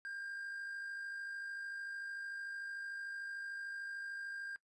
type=tone with amplitude modulation; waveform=triangle; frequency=1600 Hz; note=G6; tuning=35 cents sharp; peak=-39 dBFS; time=0.05-4.56 s; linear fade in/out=0 ms; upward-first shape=sine; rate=53.4 Hz; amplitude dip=35%; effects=noise-tail reverb RT60 0.1 s tail -17 dB re dry + resampled to 24000 Hz